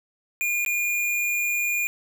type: tone with dropouts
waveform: square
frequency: 2423 Hz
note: D#7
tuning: 47 cents flat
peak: -23 dBFS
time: 0.41-1.87 s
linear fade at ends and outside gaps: 0 ms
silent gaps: 0.649-0.662 s
effects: none